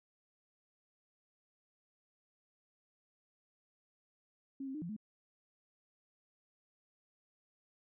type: tone with pitch steps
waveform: sine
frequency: 271.6 / 266.5 / 304.8 / 171.6 / 214.3 Hz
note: C#4 / C4 / D#4 / F3 / A3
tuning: -35 / +32 / -36 / -30 / -45 cents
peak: -39 dBFS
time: 4.6-4.965 s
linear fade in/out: 5 ms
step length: 73 ms
effects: none